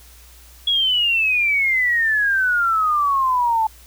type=exponential sweep; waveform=sine; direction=down; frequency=3364 to 869 Hz; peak=-15 dBFS; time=0.67-3.67 s; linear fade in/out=5 ms; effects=added 60 Hz sine -45 dBFS peak until 3.86 s + white hiss -48 dBFS RMS until 3.86 s